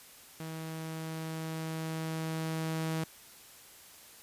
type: tone with level ramp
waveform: sawtooth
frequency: 160.4 Hz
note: E3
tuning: 47 cents flat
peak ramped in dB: -35 to -27 dBFS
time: 0.4-3.04 s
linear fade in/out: 2 ms
effects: white hiss -54 dBFS RMS until 4.22 s + resampled to 32000 Hz